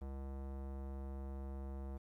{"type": "tone with low-pass filter", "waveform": "square", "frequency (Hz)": 67.7, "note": "C#2", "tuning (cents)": -40, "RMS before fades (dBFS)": -45, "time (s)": [0.01, 1.98], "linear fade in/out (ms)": 10, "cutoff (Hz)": 860, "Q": 1, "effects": ["12-bit"]}